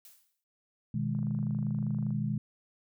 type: noise with exponential decay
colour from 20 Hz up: blue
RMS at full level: -50 dBFS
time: 0.05-0.44 s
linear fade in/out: 1 ms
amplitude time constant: 83 ms
type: chord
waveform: sine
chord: G# minor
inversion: first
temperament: equal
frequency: 123.47 / 155.56 / 207.7 Hz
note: B2 / D#3 / G#3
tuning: 0 / 0 / 0 cents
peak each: -33 dBFS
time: 0.94-2.38 s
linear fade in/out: 5 ms
type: click train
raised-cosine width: 1 ms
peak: -40 dBFS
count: 25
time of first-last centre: 1.15-2.106 s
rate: 25.1 Hz
effects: none